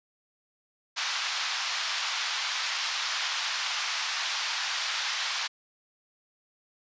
white band-pass noise, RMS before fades -31 dBFS, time 0.96-5.48 s, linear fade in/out 20 ms, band 880 to 5300 Hz, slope 24 dB/octave, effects resampled to 16000 Hz

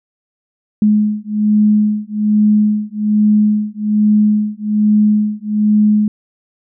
sine beating tone pair, 210.4 / 211.6 Hz, G#3 / G#3, +23 / +33 cents, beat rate 1.2 Hz, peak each -13 dBFS, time 0.82-6.08 s, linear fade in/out 2 ms, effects none

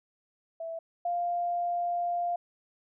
sine tone pair in turn, 659.3 / 698.5 Hz, E5 / F5, 0 / 0 cents, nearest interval minor second, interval 100 cents, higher second, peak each -34 / -27 dBFS, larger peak second, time 0.6-0.79 / 1.05-2.36 s, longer second, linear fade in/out 5 ms, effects none

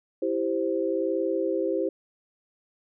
sine chord, C major, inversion first, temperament equal with one note detuned, 330.8 / 392 / 523.3 Hz, E4 / G4 / C5, +6 / 0 / 0 cents, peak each -28 dBFS, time 0.22-1.89 s, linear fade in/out 5 ms, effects none

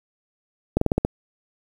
slowing click train, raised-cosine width 2 ms, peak -5 dBFS, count 6, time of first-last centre 0.77-1.05 s, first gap 44 ms, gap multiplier 1.12, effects 7-bit

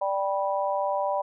sine chord, G major, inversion second, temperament just, 588 / 784 / 980 Hz, D5 / G5 / B5, +2 / 0 / -14 cents, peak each -27 / -29 / -29 dBFS, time 0.01-1.22 s, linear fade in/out 10 ms, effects none

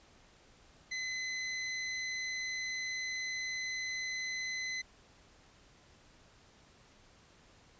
sawtooth tone, 2031 Hz, B6, 48 cents sharp, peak -32 dBFS, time 0.91-4.82 s, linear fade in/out 10 ms, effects pink hiss -62 dBFS RMS until 7.79 s + resampled to 16000 Hz

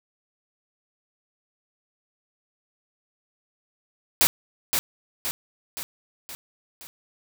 white noise with echo, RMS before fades -18 dBFS, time 4.21-4.27 s, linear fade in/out 0 ms, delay 520 ms, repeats 5, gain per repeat -5 dB, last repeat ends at 6.87 s, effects none

